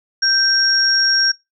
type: tone pair together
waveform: sine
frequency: 1565 / 5572 Hz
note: G6 / F8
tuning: -3 / -5 cents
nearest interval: octave + minor seventh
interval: 2198 cents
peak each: -17 / -14 dBFS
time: 0.22-1.32 s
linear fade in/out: 10 ms
effects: noise-tail reverb RT60 0.2 s tail -23 dB re dry